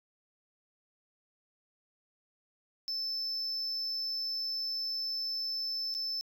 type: tone with dropouts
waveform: sine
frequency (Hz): 5274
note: E8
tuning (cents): 0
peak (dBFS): -30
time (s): 2.88-6.21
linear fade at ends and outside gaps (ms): 0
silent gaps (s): 5.941-5.949
effects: tanh soft clip ceiling -31 dBFS